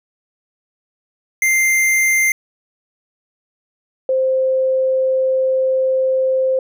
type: tone pair in turn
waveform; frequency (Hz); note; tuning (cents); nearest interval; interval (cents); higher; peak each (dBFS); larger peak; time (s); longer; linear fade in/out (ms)
square / sine; 2093 / 523.2; C7 / C5; 0 / 0; 2 octaves; 2400; first; -13 / -13; neither; 1.42-2.32 / 4.09-6.59; second; 2
effects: none